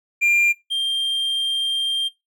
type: tone pair in turn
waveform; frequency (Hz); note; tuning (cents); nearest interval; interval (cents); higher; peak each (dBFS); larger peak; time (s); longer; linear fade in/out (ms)
triangle; 2392 / 3184; D7 / G7; +31 / +26; perfect fourth; 495; second; -13 / -18; first; 0.21-0.53 / 0.7-2.09; second; 20
effects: noise-tail reverb RT60 0.2 s tail -18 dB re dry